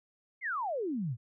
sine exponential sweep, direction down, 2217 to 106.1 Hz, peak -31 dBFS, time 0.41-1.17 s, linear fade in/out 50 ms, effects none

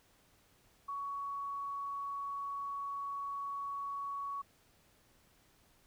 sine tone, 1120 Hz, C#6, 18 cents sharp, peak -37 dBFS, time 0.88-4.42 s, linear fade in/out 10 ms, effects pink hiss -68 dBFS RMS until 5.86 s

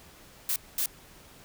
blue noise bursts at uneven times, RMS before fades -28 dBFS, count 2, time 0.49-0.56 / 0.78-0.86 s, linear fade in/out 2 ms, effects pink hiss -53 dBFS RMS until 1.44 s

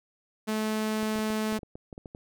sawtooth tone, 216.6 Hz, A3, 27 cents flat, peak -23 dBFS, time 0.47-1.59 s, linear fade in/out 20 ms
clicks, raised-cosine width 2 ms, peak -28 dBFS, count 12, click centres 1.03 / 1.158 / 1.189 / 1.303 / 1.525 / 1.59 / 1.632 / 1.755 / 1.928 / 1.979 / 2.058 / 2.149 s
effects none

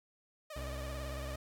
sawtooth tone with vibrato, 600 Hz, D5, 37 cents sharp, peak -40 dBFS, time 0.5-1.36 s, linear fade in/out 5 ms, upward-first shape triangle, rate 18 Hz, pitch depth 100 cents each way
35% pulse tone with pitch glide, 65.41 to 66.28 Hz, C2 to C2, 0 to +23 cents, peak -38 dBFS, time 0.56-1.36 s, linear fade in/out 5 ms, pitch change +23 cents, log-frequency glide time 0.74-0.89 s
effects none

